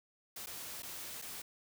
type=noise with dropouts; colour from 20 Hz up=white; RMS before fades=-45 dBFS; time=0.36-1.42 s; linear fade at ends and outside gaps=5 ms; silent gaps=0.461-0.469 / 0.823-0.83 / 1.217-1.221 s; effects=none